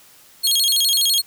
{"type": "tone with vibrato", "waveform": "sawtooth", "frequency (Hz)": 3747, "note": "A#7", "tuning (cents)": 8, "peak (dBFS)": -12, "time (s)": [0.43, 1.22], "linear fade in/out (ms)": 20, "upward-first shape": "square", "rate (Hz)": 12, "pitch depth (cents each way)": 240, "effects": ["white hiss -49 dBFS RMS until 1.26 s"]}